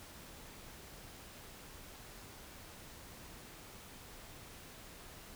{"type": "silence", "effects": ["pink hiss -53 dBFS RMS until 5.35 s"]}